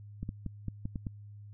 clicks, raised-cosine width 5 ms, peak -23 dBFS, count 7, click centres 0.23 / 0.291 / 0.463 / 0.683 / 0.855 / 0.958 / 1.068 s, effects added 103 Hz sine -46 dBFS peak until 1.53 s

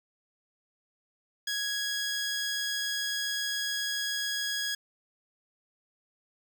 15% pulse tone, 1661.2 Hz, G#6, in tune, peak -23 dBFS, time 1.47-4.75 s, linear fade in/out 5 ms, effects 10-bit

